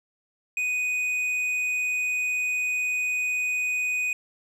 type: tone with tanh clipping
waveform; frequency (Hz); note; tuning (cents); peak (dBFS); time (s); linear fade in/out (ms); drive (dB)
sine; 2489; D#7; 0; -25; 0.57-4.13; 2; 7
effects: none